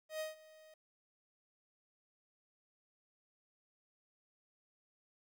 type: tone with ADSR envelope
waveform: 45% pulse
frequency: 626 Hz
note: D#5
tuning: 10 cents sharp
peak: -37 dBFS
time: 0.09-0.74 s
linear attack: 110 ms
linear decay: 150 ms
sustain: -21 dB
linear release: 3 ms
effects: 13-bit